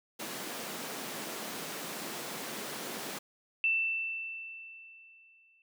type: high-pass noise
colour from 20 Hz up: pink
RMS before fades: -40 dBFS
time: 0.19-3.19 s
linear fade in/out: 10 ms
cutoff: 190 Hz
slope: 24 dB/octave
type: tone with exponential decay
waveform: sine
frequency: 2668 Hz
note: E7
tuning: 20 cents sharp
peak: -24 dBFS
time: 3.64-5.62 s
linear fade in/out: 1 ms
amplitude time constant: 430 ms
effects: none